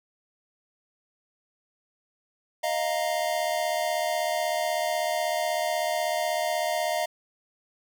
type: chord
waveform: square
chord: Eb suspended second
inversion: none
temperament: equal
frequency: 622.3 / 698.5 / 932.3 Hz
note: Eb5 / F5 / Bb5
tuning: 0 / 0 / 0 cents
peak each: -29 / -29 / -35 dBFS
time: 2.63-7.06 s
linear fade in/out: 10 ms
effects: none